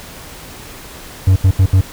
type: tone bursts at uneven times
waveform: triangle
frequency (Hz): 94.4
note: F#2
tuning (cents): +35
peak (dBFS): -4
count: 4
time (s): 1.27-1.36 / 1.44-1.51 / 1.59-1.66 / 1.73-1.81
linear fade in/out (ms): 5
effects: pink hiss -34 dBFS RMS until 1.92 s